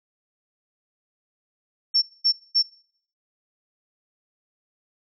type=tone bursts; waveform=sine; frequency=5430 Hz; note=F8; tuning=50 cents flat; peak=-15 dBFS; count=3; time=1.94-2.629 s; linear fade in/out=20 ms; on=83 ms; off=220 ms; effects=noise-tail reverb RT60 0.6 s tail -24 dB re dry